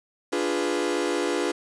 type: chord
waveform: 40% pulse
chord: D diminished seventh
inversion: none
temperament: equal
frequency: 293.7 / 349.2 / 415.3 / 493.9 Hz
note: D4 / F4 / Ab4 / Cb5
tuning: 0 / 0 / 0 / 0 cents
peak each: -29 / -27 / -29 / -29 dBFS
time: 0.32-1.52 s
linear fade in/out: 10 ms
effects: resampled to 22050 Hz + 8-bit